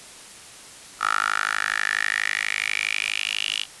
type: tone with high-pass filter sweep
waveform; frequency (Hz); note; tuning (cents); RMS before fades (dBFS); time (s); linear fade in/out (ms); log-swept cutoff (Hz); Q
10% pulse; 52.2; G#1; +10; -25; 0.99-3.66; 50; 1300 to 3000; 6.2
effects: white hiss -43 dBFS RMS until 3.8 s + resampled to 24000 Hz